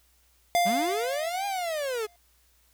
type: tone with exponential decay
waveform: square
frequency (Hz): 698.5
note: F5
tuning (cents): 0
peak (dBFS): -20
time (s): 0.55-2.16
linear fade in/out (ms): 0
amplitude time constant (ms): 350
type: linear two-way sweep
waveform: 45% pulse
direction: up then down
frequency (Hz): 178.1 to 813 to 411.8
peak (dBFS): -28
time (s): 0.65-2.07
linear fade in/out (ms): 20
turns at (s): 1.46
effects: added 60 Hz sine -65 dBFS peak until 2.73 s + white hiss -65 dBFS RMS until 2.73 s